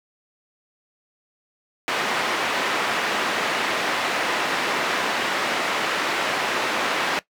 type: band-pass noise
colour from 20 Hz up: white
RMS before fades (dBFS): -24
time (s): 1.88-7.19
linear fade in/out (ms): 0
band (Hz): 270 to 2200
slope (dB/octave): 12
effects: noise-tail reverb RT60 0.1 s tail -18 dB re dry